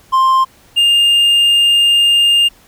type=tone pair in turn; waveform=triangle; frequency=1051 / 2812 Hz; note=C6 / F7; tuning=+7 / +11 cents; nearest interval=octave + perfect fourth; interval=1704 cents; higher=second; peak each=-6 dBFS; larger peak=neither; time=0.12-0.45 / 0.76-2.49 s; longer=second; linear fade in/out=20 ms; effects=pink hiss -47 dBFS RMS until 2.67 s